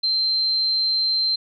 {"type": "tone", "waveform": "sine", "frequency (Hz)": 4127, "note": "C8", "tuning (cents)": -25, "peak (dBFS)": -18, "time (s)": [0.03, 1.36], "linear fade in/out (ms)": 10, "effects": []}